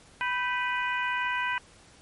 harmonic tone with a mistuned harmonic, 493.9 Hz, B4, in tune, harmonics 2 / 3 / 4 / 5 / 6, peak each -30 / -31 / -34 / -34 / -40 dBFS, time 0.21-1.58 s, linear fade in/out 0 ms, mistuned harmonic 3, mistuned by +71 cents, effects pink hiss -55 dBFS RMS until 2.01 s + MP3 48 kbps

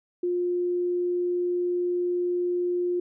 sine tone, 354.4 Hz, F4, 25 cents sharp, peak -23 dBFS, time 0.23-3 s, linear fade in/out 5 ms, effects none

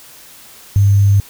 sine tone with sample-and-hold, 100 Hz, G2, 35 cents sharp, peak -7 dBFS, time 0.76-1.2 s, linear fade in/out 0 ms, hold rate 6300 Hz, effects white hiss -40 dBFS RMS until 1.29 s

